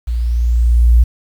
sine tone with level ramp, 58.8 Hz, A#1, 16 cents sharp, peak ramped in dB -15 to -4 dBFS, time 0.07-1.04 s, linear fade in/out 10 ms, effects 7-bit

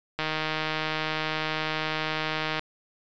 click train, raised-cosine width 0.3 ms, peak -12 dBFS, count 376, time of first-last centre 0.19-2.594 s, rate 156 Hz, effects resampled to 16000 Hz

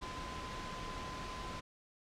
sine tone in noise, 1023 Hz, C6, 39 cents flat, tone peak -46 dBFS, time 0.01-1.61 s, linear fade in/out 20 ms, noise pink, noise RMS -44 dBFS, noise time 0.01-1.61 s, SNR -5 dB, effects low-pass 5000 Hz 12 dB/octave

